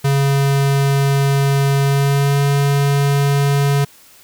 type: tone with pitch glide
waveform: square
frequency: 138.9 to 140.92 Hz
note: C#3 to C#3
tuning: +4 to +29 cents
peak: -13 dBFS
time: 0.04-3.85 s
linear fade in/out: 10 ms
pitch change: +25 cents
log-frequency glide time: 1.83-2.4 s
effects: white hiss -46 dBFS RMS until 4.23 s